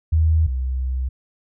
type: tone pair in turn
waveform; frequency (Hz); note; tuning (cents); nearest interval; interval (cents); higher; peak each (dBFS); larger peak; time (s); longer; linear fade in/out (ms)
sine; 79.7 / 64.45; D#2 / C2; +42 / -26; major third; 368; first; -13 / -20; first; 0.12-0.47 / 0.47-1.09; second; 10
effects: none